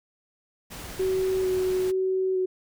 pink noise, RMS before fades -39 dBFS, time 0.7-1.92 s, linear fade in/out 20 ms
sine tone with vibrato, 374.1 Hz, F#4, 19 cents sharp, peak -22 dBFS, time 0.99-2.46 s, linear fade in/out 10 ms, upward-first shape square, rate 1.1 Hz, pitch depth 12 cents each way
effects none

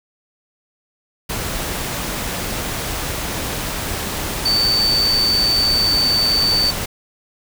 sine tone in noise, 4557 Hz, C#8, 47 cents sharp, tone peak -14 dBFS, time 4.45-6.71 s, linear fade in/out 10 ms, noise pink, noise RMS -24 dBFS, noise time 1.29-6.86 s, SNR +7 dB, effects none

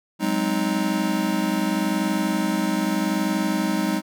square chord, Ab dominant seventh, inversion third, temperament just, 186.89 / 207.7 / 259.6 / 311.5 Hz, Gb3 / Ab3 / C4 / Eb4, +18 / 0 / -13 / +2 cents, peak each -28 / -26 / -30 / -26 dBFS, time 0.19-4.02 s, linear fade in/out 50 ms, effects none

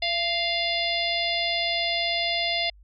harmonic tone with a mistuned harmonic, 698 Hz, F5, 1 cent flat, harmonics 1 / 3 / 4 / 5 / 6 / 7, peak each -29 / -29 / -32 / -29 / -33 / -32 dBFS, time 0.02-2.7 s, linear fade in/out 5 ms, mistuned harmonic 1, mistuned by -43 cents, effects added 50 Hz sine -49 dBFS peak until 2.83 s

